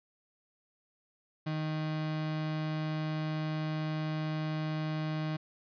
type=tone; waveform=35% pulse; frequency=155.56 Hz; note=D#3; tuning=in tune; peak=-30 dBFS; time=1.46-5.37 s; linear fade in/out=10 ms; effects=resampled to 11025 Hz